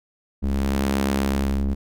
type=ring-modulated tone; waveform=sawtooth; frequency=68.3 Hz; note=C#2; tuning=25 cents flat; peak=-13 dBFS; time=0.42-1.75 s; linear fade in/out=20 ms; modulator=137 Hz; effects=none